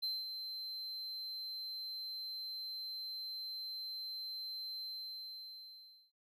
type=tone with ADSR envelope; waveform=triangle; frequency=4100 Hz; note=C8; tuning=36 cents flat; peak=-33 dBFS; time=0.02-6.12 s; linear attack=17 ms; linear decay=210 ms; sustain=-7 dB; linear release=1300 ms; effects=none